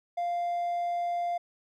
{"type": "tone", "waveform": "triangle", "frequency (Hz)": 697, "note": "F5", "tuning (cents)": -4, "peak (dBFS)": -25, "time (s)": [0.17, 1.38], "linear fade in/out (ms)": 10, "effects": ["tanh soft clip ceiling -21 dBFS"]}